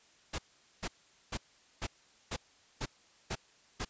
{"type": "noise bursts", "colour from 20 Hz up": "pink", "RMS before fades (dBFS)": -36, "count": 8, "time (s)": [0.33, 3.85], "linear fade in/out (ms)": 10, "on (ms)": 55, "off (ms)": 440, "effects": ["white hiss -64 dBFS RMS until 3.89 s", "resampled to 16000 Hz"]}